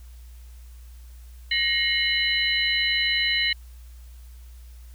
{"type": "tone cluster", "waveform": "sine", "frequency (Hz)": [1873, 2154, 2964, 4014], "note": ["A#6", "C7", "F#7", "B7"], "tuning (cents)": [8, 50, 2, 27], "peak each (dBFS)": -26, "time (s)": [1.51, 3.53], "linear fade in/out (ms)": 5, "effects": ["added 60 Hz sine -41 dBFS peak until 4.94 s", "white hiss -58 dBFS RMS until 4.94 s"]}